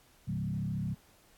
sine tone with frequency modulation, 153.7 Hz, D#3, 21 cents flat, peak -31 dBFS, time 0.27-0.95 s, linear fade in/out 20 ms, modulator 34 Hz, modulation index 1.5, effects pink hiss -63 dBFS RMS until 1.37 s + AAC 64 kbps

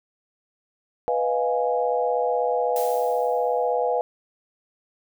sine chord, F half-diminished seventh, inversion second, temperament equal, 493.9 / 622.3 / 698.5 / 830.6 Hz, Cb5 / Eb5 / F5 / Ab5, 0 / 0 / 0 / 0 cents, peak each -23 / -29 / -26 / -27 dBFS, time 1.08-4.01 s, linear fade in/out 0 ms
blue noise with exponential decay, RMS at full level -33 dBFS, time 2.76-3.73 s, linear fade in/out 2 ms, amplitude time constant 210 ms
effects none

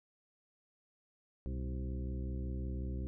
harmonic tone with a mistuned harmonic, 65.41 Hz, C2, in tune, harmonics 1 / 2 / 3 / 4 / 5 / 6 / 8, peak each -37 / -44 / -46 / -50 / -50 / -53 / -57 dBFS, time 1.46-3.07 s, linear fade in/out 0 ms, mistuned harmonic 2, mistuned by -89 cents, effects none

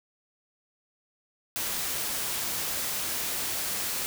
white noise, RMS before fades -31 dBFS, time 1.56-4.06 s, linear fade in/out 0 ms, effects none

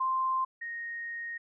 sine tone pair in turn, 1046 / 1863.8 Hz, C6 / A#6, -1 / -1 cents, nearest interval minor seventh, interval 1000 cents, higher second, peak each -26 / -35 dBFS, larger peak first, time 0-0.45 / 0.61-1.38 s, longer second, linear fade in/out 10 ms, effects none

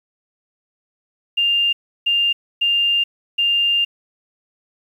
sine tone bursts at uneven times, 2800 Hz, F7, 4 cents sharp, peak -14 dBFS, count 4, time 1.37-1.73 / 2.06-2.33 / 2.61-3.04 / 3.38-3.85 s, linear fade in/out 10 ms, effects 8-bit

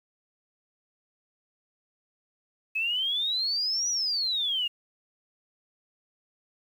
sine exponential two-way sweep, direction up then down, 2549 to 5920 to 2791 Hz, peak -25 dBFS, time 2.75-4.68 s, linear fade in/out 10 ms, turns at 3.89 s, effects 9-bit

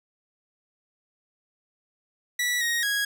sawtooth tone with pitch steps, 1950 / 1876 / 1653 Hz, B6 / A#6 / G#6, -23 / +11 / -9 cents, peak -20 dBFS, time 2.39-3.05 s, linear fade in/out 5 ms, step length 220 ms, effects none

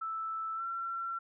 sine tone with pitch glide, 1318.5 to 1356.4 Hz, E6 to E6, 0 to +49 cents, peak -34 dBFS, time 0.01-1.19 s, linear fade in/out 10 ms, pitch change +49 cents, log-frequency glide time 0.55-0.63 s, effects none

